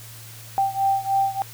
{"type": "beating tone pair", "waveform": "sine", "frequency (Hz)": [782, 785.3], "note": ["G5", "G5"], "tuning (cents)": [-4, 3], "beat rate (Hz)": 3.3, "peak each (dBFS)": [-21, -23], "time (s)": [0.58, 1.42], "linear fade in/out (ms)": 0, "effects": ["added 113 Hz sine -42 dBFS peak until 1.53 s", "white hiss -43 dBFS RMS until 1.53 s"]}